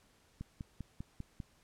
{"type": "click train", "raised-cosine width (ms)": 5, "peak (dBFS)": -29, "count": 6, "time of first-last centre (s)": [0.41, 1.402], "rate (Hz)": 5.04, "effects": ["pink hiss -68 dBFS RMS until 1.63 s", "low-pass 11000 Hz 12 dB/octave"]}